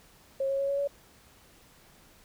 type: tone with pitch steps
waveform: sine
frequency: 541 / 547 / 553 / 559.1 / 565.3 Hz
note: C#5 / C#5 / C#5 / C#5 / C#5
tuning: -42 / -23 / -4 / +15 / +34 cents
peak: -26 dBFS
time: 0.4-0.875 s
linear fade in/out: 5 ms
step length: 95 ms
effects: pink hiss -58 dBFS RMS until 2.24 s